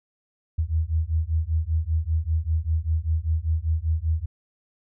sine beating tone pair, 77.78 / 82.88 Hz, D#2 / E2, 0 / +10 cents, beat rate 5.1 Hz, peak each -24 dBFS, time 0.58-4.26 s, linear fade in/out 10 ms, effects none

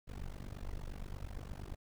brown noise with amplitude modulation, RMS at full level -40 dBFS, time 0.07-1.76 s, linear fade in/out 20 ms, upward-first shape sine, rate 48.6 Hz, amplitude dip 100%, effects none

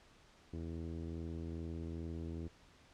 sawtooth tone with low-pass filter, 82.41 Hz, E2, in tune, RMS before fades -43 dBFS, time 0.53-2.48 s, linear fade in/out 5 ms, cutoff 350 Hz, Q 2.2, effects pink hiss -64 dBFS RMS until 2.93 s + low-pass 6000 Hz 12 dB/octave

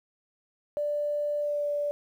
sine tone with pitch glide, 588 to 582.9 Hz, D5 to D5, +2 to -13 cents, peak -26 dBFS, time 0.77-1.91 s, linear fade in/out 0 ms, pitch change -15 cents, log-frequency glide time 1.41-1.68 s, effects 10-bit

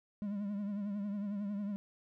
triangle tone with vibrato, 203.4 Hz, G#3, 36 cents flat, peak -33 dBFS, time 0.22-1.76 s, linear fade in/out 0 ms, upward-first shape triangle, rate 11 Hz, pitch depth 72 cents each way, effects none

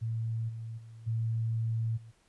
sine tone with level steps, 113.3 Hz, A#2, 49 cents flat, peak -30 / -37 / -46 / -28 / -47 dBFS, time 0.01-2.12 s, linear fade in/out 20 ms, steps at 0.48 / 0.77 / 1.06 / 1.96 s, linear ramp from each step 20 ms, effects pink hiss -68 dBFS RMS until 2.28 s + resampled to 24000 Hz

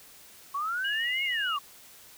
sine linear two-way sweep, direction up then down, 1090 to 2200 to 1090 Hz, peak -28 dBFS, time 0.54-1.59 s, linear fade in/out 10 ms, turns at 1.24 s
sine tone with vibrato, 2874 Hz, F7, 49 cents sharp, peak -31 dBFS, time 0.84-1.57 s, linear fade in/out 10 ms, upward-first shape sine, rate 6.7 Hz, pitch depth 30 cents each way
effects white hiss -52 dBFS RMS until 2.17 s

